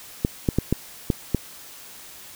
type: clicks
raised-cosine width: 3 ms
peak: -6 dBFS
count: 6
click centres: 0.249 / 0.488 / 0.586 / 0.726 / 1.102 / 1.347 s
effects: white hiss -43 dBFS RMS until 2.35 s